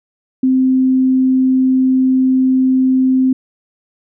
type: tone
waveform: sine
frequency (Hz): 260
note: C4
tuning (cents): -11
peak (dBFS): -9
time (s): 0.43-3.33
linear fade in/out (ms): 5
effects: none